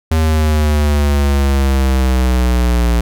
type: exponential sweep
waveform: square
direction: down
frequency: 80.3 to 58.27 Hz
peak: -11 dBFS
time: 0.11-3.01 s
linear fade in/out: 5 ms
effects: none